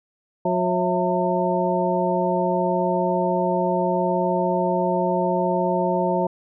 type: harmonic tone with a mistuned harmonic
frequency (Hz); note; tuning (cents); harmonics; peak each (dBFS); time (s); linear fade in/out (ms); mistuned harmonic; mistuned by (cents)
180.7; F#3; -41; 1 / 2 / 3 / 4 / 5; -25 / -25 / -25 / -25 / -25; 0.45-6.27; 5; 4; -150
effects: none